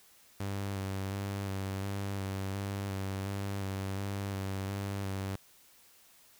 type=tone with vibrato; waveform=sawtooth; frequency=98 Hz; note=G2; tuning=in tune; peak=-30 dBFS; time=0.4-5.36 s; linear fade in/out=5 ms; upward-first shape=square; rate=1.4 Hz; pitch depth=22 cents each way; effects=white hiss -61 dBFS RMS until 6.39 s